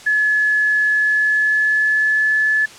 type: tone with pitch glide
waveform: sine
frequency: 1709 to 1726.9 Hz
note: G#6 to A6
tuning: +49 to -33 cents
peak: -13 dBFS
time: 0.06-2.66 s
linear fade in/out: 10 ms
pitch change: +18 cents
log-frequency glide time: 0.88-2.32 s
effects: white hiss -39 dBFS RMS until 2.78 s + low-pass 7000 Hz 12 dB/octave